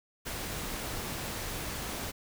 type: noise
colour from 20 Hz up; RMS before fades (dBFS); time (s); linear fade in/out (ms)
pink; -37; 0.25-2.12; 20
effects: none